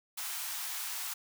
white high-pass noise, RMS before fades -38 dBFS, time 0.17-1.14 s, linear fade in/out 10 ms, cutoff 730 Hz, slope 48 dB/octave, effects none

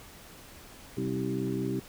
harmonic tone with a mistuned harmonic, 64.8 Hz, C2, 16 cents flat, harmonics 2 / 3 / 4 / 5 / 6, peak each -35 / -35 / -35 / -35 / -35 dBFS, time 0.97-1.8 s, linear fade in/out 5 ms, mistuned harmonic 4, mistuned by +47 cents, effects pink hiss -50 dBFS RMS until 1.88 s

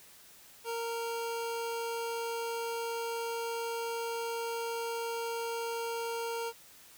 25% pulse tone, 462.9 Hz, A#4, 12 cents flat, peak -30 dBFS, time 0.64-6.53 s, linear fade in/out 50 ms, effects white hiss -56 dBFS RMS until 6.97 s

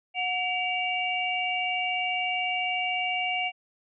sine tone cluster, 730 / 2287 / 2792 Hz, F#5 / D7 / F7, -24 / -47 / -1 cents, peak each -30 dBFS, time 0.14-3.52 s, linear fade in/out 50 ms, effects none

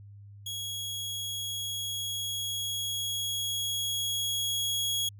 sawtooth tone with level ramp, 3322 Hz, G#7, in tune, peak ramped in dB -31 to -24 dBFS, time 0.46-5.09 s, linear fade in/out 5 ms, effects added 101 Hz sine -46 dBFS peak until 5.19 s

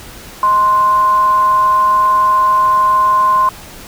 sine tone with frequency modulation, 1046.5 Hz, C6, in tune, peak -8 dBFS, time 0.43-3.49 s, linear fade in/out 2 ms, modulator 422 Hz, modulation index 0.2, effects pink hiss -34 dBFS RMS until 3.87 s

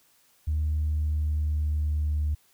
sine tone with pitch glide, 76.5 to 75.06 Hz, D#2 to D2, -29 to +38 cents, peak -22 dBFS, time 0.47-2.35 s, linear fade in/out 10 ms, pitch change -33 cents, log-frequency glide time 0.66-2.23 s, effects tanh soft clip ceiling -20 dBFS + white hiss -63 dBFS RMS until 2.53 s

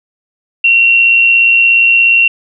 sine tone with amplitude modulation, 2737 Hz, F7, 36 cents flat, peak -3 dBFS, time 0.64-2.28 s, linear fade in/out 5 ms, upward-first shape sine, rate 117 Hz, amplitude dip 40%, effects none

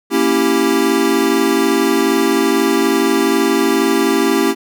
square chord, A# diminished seventh, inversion none, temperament equal, 233.1 / 277.2 / 329.6 / 392 Hz, A#3 / C#4 / E4 / G4, 0 / 0 / 0 / 0 cents, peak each -21 / -18 / -18 / -17 dBFS, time 0.1-4.55 s, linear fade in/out 50 ms, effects none

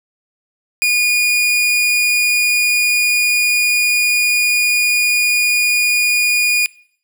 40% pulse tone, 2445 Hz, D#7, 31 cents flat, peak -11 dBFS, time 0.82-6.66 s, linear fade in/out 0 ms, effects noise-tail reverb RT60 0.6 s tail -22 dB re dry

